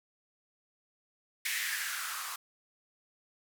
violet noise with band-pass filter sweep, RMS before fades -36 dBFS, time 1.45-2.36 s, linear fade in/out 5 ms, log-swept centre 2100 to 1100 Hz, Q 4.8, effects none

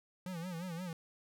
square tone with vibrato, 174.61 Hz, F3, in tune, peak -40 dBFS, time 0.26-0.93 s, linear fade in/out 2 ms, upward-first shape sine, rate 5.7 Hz, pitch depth 120 cents each way, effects none

